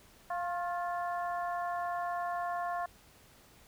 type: harmonic tone with a mistuned harmonic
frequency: 349.4 Hz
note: F4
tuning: 1 cent sharp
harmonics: 2 / 3 / 4 / 5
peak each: -34 / -38 / -45 / -45 dBFS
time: 0.3-2.86 s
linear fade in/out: 5 ms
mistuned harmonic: 3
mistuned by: +38 cents
effects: pink hiss -60 dBFS RMS until 3.67 s